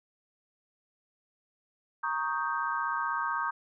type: chord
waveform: sine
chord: Eb dominant seventh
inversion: second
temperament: equal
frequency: 932.3 / 1108.7 / 1244.5 / 1568 Hz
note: Bb5 / Db6 / Eb6 / G6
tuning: 0 / 0 / 0 / 0 cents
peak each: -34 dBFS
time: 2.03-3.51 s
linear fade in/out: 10 ms
effects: none